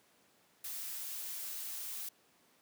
blue noise, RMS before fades -42 dBFS, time 0.64-2.09 s, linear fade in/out 5 ms, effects pink hiss -68 dBFS RMS until 2.61 s + high-pass 200 Hz 12 dB/octave

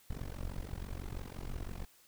brown noise with amplitude modulation, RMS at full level -37 dBFS, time 0.1-1.85 s, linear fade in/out 5 ms, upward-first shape sine, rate 46 Hz, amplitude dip 100%, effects white hiss -64 dBFS RMS until 2.07 s

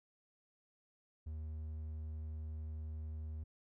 triangle tone, 77.78 Hz, D#2, in tune, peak -39 dBFS, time 1.26-3.44 s, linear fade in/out 10 ms, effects none

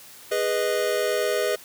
square chord, G# minor, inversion none, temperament equal with one note detuned, 412.2 / 493.9 / 622.3 Hz, G#4 / B4 / D#5, -13 / 0 / 0 cents, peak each -27 dBFS, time 0.31-1.56 s, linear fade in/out 10 ms, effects white hiss -46 dBFS RMS until 1.64 s + high-pass 60 Hz 12 dB/octave

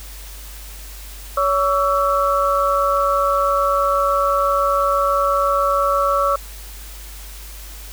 sine tone cluster, 563 / 1132 / 1326 Hz, C#5 / C#6 / E6, +27 / +36 / +10 cents, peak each -19 dBFS, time 1.37-6.36 s, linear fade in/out 5 ms, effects added 50 Hz sine -34 dBFS peak until 7.92 s + white hiss -39 dBFS RMS until 7.92 s

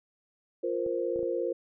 sine chord, F suspended fourth, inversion none, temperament equal, 349.2 / 466.2 / 523.3 Hz, F4 / Bb4 / C5, 0 / 0 / 0 cents, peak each -32 dBFS, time 0.63-1.53 s, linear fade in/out 10 ms
clicks, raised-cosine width 2 ms, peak -31 dBFS, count 4, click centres 0.864 / 1.16 / 1.192 / 1.23 s
effects none

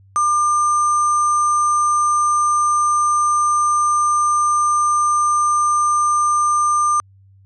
sine tone with sample-and-hold, 1200 Hz, D6, 37 cents sharp, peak -13 dBFS, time 0.16-7 s, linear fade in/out 0 ms, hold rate 7350 Hz, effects added 97 Hz sine -46 dBFS peak until 7.45 s + resampled to 24000 Hz

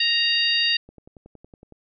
harmonic tone, 932.3 Hz, A#5, in tune, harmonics 2 / 3 / 4 / 5, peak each -26 / -22 / -24 / -24 dBFS, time 0-0.77 s, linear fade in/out 5 ms
click train, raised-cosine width 2 ms, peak -32 dBFS, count 10, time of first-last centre 0.89-1.723 s, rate 10.8 Hz
effects none

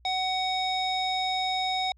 square tone with low-pass filter, 750 Hz, F#5, 23 cents sharp, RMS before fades -28 dBFS, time 0.05-1.92 s, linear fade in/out 2 ms, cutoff 4300 Hz, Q 8.7, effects added 60 Hz sine -55 dBFS peak until 1.97 s

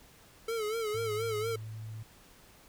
square tone with vibrato, 440 Hz, A4, in tune, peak -32 dBFS, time 0.48-1.56 s, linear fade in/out 5 ms, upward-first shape sine, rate 4.2 Hz, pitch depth 86 cents each way
sine tone with pitch glide, 107.6 to 109.8 Hz, A2 to A2, -38 to -3 cents, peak -39 dBFS, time 0.94-2.03 s, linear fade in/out 5 ms, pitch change +35 cents, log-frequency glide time 1.29-1.75 s
effects pink hiss -58 dBFS RMS until 2.68 s

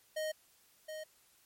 square tone with echo, 622.3 Hz, D#5, in tune, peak -35 dBFS, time 0.16-0.32 s, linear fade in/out 10 ms, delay 720 ms, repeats 1, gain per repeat -7 dB, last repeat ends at 1.04 s, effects white hiss -67 dBFS RMS until 1.45 s + MP3 64 kbps

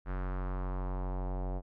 square tone with low-pass filter sweep, 46.25 Hz, F#1, in tune, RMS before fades -35 dBFS, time 0.05-1.62 s, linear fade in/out 50 ms, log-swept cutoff 1500 to 720 Hz, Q 2.2, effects none

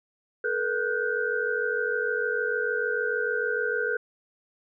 sine tone cluster, 434.8 / 481.4 / 1452 / 1545 Hz, A4 / B4 / F#6 / G6, -21 / -44 / -33 / -26 cents, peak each -30 dBFS, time 0.44-3.97 s, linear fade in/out 5 ms, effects none

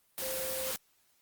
sine tone in noise, 523.3 Hz, C5, in tune, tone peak -37 dBFS, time 0.22-0.71 s, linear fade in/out 0 ms, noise white, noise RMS -36 dBFS, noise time 0.18-0.76 s, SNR -4 dB, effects white hiss -70 dBFS RMS until 1.21 s + Opus 24 kbps

